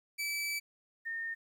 sawtooth / sine tone pair in turn, 2307 / 1827.5 Hz, D7 / A#6, -31 / -35 cents, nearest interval major third, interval 404 cents, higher first, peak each -30 / -35 dBFS, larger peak first, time 0.18-0.6 / 1.05-1.35 s, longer first, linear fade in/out 20 ms, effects 12-bit

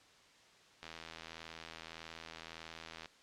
click train, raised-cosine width 0.2 ms, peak -29 dBFS, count 183, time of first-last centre 0.83-3.058 s, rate 81.7 Hz, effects white hiss -63 dBFS RMS until 3.22 s + low-pass 5000 Hz 12 dB/octave

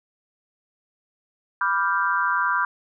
sine chord, G dominant seventh, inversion first, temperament equal, 987.8 / 1174.7 / 1396.9 / 1568 Hz, B5 / D6 / F6 / G6, 0 / 0 / 0 / 0 cents, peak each -25 dBFS, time 1.61-2.65 s, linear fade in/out 2 ms, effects none

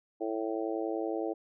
harmonic tone, 110.6 Hz, A2, 9 cents sharp, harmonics 3 / 4 / 5 / 6 / 7, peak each -34 / -36 / -38 / -40 / -41 dBFS, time 0.2-1.34 s, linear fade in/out 20 ms, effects none

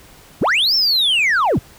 sine linear two-way sweep, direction up then down, 49 to 5460 to 49 Hz, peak -10 dBFS, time 0.41-1.59 s, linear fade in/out 10 ms, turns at 0.75 s, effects tanh soft clip ceiling -12 dBFS + pink hiss -45 dBFS RMS until 1.78 s

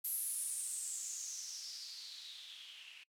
violet noise with low-pass filter sweep, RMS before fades -44 dBFS, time 0.04-3.04 s, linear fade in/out 10 ms, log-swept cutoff 12000 to 2600 Hz, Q 6.1, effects noise-tail reverb RT60 0.1 s tail -23 dB re dry

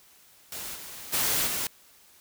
white noise with level steps, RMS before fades -37 / -42 / -26 / -30 dBFS, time 0.52-1.67 s, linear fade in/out 2 ms, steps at 0.74 / 1.12 / 1.46 s, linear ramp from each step 20 ms, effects white hiss -57 dBFS RMS until 2.2 s

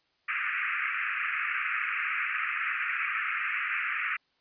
white band-pass noise, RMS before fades -31 dBFS, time 0.28-4.17 s, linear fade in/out 10 ms, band 1200 to 2600 Hz, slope 96 dB/octave, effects white hiss -71 dBFS RMS until 4.4 s + resampled to 11025 Hz

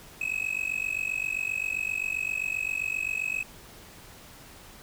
triangle tone with amplitude modulation, 2560 Hz, D#7, 49 cents sharp, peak -22 dBFS, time 0.21-3.43 s, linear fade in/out 5 ms, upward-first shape sine, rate 47.6 Hz, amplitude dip 95%, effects pink hiss -49 dBFS RMS until 4.82 s

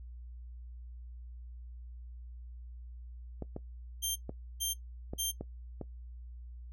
clicks, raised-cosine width 2 ms, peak -25 dBFS, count 6, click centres 3.423 / 3.564 / 4.294 / 5.135 / 5.41 / 5.813 s
15% pulse tone bursts, 3165 Hz, G7, 16 cents sharp, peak -24 dBFS, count 3, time 4.02-5.32 s, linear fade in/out 20 ms, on 140 ms, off 440 ms
effects noise-tail reverb RT60 0.1 s tail -19 dB re dry + added 60 Hz sine -44 dBFS peak until 6.72 s

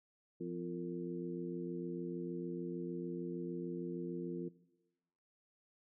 harmonic tone with a mistuned harmonic, 86.6 Hz, F2, 14 cents flat, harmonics 2 / 3 / 4 / 5, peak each -44 / -46 / -42 / -48 dBFS, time 0.4-4.49 s, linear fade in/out 10 ms, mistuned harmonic 5, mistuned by +85 cents, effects noise-tail reverb RT60 1.0 s tail -19 dB re dry

